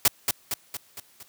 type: noise with echo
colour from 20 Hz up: white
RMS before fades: -18 dBFS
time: 0.05-0.08 s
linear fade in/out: 2 ms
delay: 230 ms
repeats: 5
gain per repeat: -5 dB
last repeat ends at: 1.23 s
effects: white hiss -58 dBFS RMS until 1.28 s + high-pass 80 Hz 12 dB/octave